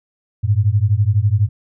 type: beating tone pair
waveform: sine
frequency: 98 / 110 Hz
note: G2 / A2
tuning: 0 / 0 cents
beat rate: 12 Hz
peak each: -15 dBFS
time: 0.43-1.49 s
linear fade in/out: 20 ms
effects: none